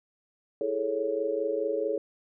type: chord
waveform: sine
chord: A major seventh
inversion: second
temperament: equal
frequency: 329.6 / 415.3 / 440 / 554.4 Hz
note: E4 / G#4 / A4 / C#5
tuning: 0 / 0 / 0 / 0 cents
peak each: -36 / -32 / -30 / -31 dBFS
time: 0.61-1.98 s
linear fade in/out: 2 ms
effects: none